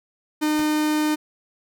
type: tone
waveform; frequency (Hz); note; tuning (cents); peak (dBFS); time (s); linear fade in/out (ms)
45% pulse; 304.6; D#4; -37; -19; 0.41-1.16; 20
type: noise with exponential decay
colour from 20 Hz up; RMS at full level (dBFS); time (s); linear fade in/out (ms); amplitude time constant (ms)
pink; -31; 0.59-0.68; 0; 18
effects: none